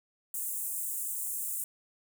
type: high-pass noise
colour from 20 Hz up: pink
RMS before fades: -35 dBFS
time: 0.34-1.64 s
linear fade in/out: 2 ms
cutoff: 7700 Hz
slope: 48 dB/octave
effects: none